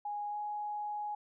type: tone with pitch glide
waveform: sine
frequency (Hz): 827 to 834.7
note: G#5 to G#5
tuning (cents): -8 to +9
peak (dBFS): -35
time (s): 0.05-1.15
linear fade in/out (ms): 5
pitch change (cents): +17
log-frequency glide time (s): 0.3-0.36
effects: none